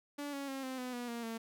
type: tone with pitch steps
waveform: sawtooth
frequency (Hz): 288.2 / 278.5 / 269.2 / 260.2 / 251.5 / 243 / 234.9 / 227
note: D4 / C#4 / C4 / C4 / B3 / B3 / A#3 / A#3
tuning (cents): -33 / +8 / +49 / -9 / +32 / -28 / +13 / -46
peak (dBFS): -35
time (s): 0.18-1.38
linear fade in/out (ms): 10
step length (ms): 150
effects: none